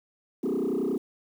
sine tone with frequency modulation, 324 Hz, E4, 30 cents flat, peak -23 dBFS, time 0.43-0.98 s, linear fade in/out 10 ms, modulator 30.9 Hz, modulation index 3.3, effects tanh soft clip ceiling -22 dBFS + 9-bit

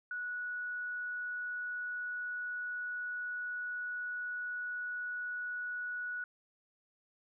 sine tone, 1468 Hz, F#6, 14 cents flat, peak -36 dBFS, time 0.11-6.24 s, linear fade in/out 2 ms, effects none

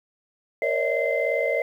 sine tone cluster, 467.4 / 545 / 588 / 645 / 2070 Hz, A#4 / C#5 / D5 / E5 / C7, +5 / -29 / +2 / -38 / -19 cents, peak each -27 dBFS, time 0.62-1.62 s, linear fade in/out 2 ms, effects tanh soft clip ceiling -11 dBFS + 9-bit

